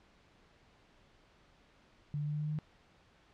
sine tone with pitch steps, 146.83 / 147.85 / 148.88 / 149.92 / 150.96 / 152.01 / 153.07 Hz, D3 / D3 / D3 / D3 / D3 / D#3 / D#3, 0 / +12 / +24 / +36 / +48 / -40 / -28 cents, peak -33 dBFS, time 2.14-2.588 s, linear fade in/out 0 ms, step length 64 ms, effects pink hiss -65 dBFS RMS until 3.33 s + low-pass 4000 Hz 12 dB/octave

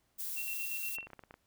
violet noise, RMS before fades -39 dBFS, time 0.18-0.97 s, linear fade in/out 20 ms
sine tone with tremolo, 2716 Hz, F7, 49 cents flat, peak -38 dBFS, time 0.36-1.07 s, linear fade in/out 20 ms, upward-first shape square, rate 8.5 Hz, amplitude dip 60%
clicks, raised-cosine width 0.5 ms, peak -31 / -39 / -34 / -38 / -32 / -33 / -38 / -34 / -35 dBFS, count 9, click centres 0.985 / 1.029 / 1.07 / 1.103 / 1.133 / 1.193 / 1.237 / 1.309 / 1.341 s
effects pink hiss -75 dBFS RMS until 1.46 s

